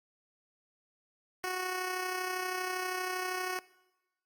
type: tone with amplitude modulation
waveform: 10% pulse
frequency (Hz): 368.2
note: F#4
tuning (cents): -8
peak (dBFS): -23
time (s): 1.44-3.59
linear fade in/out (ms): 0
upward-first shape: sine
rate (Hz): 32.6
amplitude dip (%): 40
effects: noise-tail reverb RT60 1.0 s tail -21 dB re dry + Opus 48 kbps